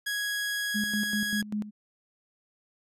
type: tone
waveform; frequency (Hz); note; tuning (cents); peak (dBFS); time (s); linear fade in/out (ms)
sawtooth; 1661.2; G#6; 0; -25; 0.06-1.42; 10
type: tone with tremolo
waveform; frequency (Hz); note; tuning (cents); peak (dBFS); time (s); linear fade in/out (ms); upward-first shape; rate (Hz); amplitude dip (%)
sine; 210; G#3; +19; -27; 0.74-1.71; 20; square; 5.1; 75
effects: resampled to 32000 Hz